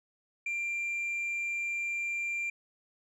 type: tone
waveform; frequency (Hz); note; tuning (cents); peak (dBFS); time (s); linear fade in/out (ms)
sine; 2375; D7; +19; -28; 0.46-2.5; 5
effects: tanh soft clip ceiling -30 dBFS